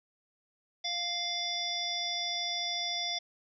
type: harmonic tone with a mistuned harmonic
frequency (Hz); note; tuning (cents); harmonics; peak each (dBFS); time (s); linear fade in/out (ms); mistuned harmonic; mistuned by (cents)
698.5; F5; 0; 1 / 3 / 5 / 7 / 8; -40 / -40 / -34 / -39 / -39; 0.84-3.19; 10; 7; +30
effects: none